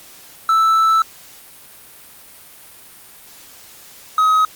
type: tone pair in turn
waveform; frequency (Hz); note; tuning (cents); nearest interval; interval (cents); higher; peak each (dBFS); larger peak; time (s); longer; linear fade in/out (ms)
triangle; 1318.5 / 1268; E6 / D#6; 0 / +32; minor second; 68; first; -9; neither; 0.49-1.02 / 4.18-4.45; first; 2
effects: white hiss -42 dBFS RMS until 4.55 s + Opus 48 kbps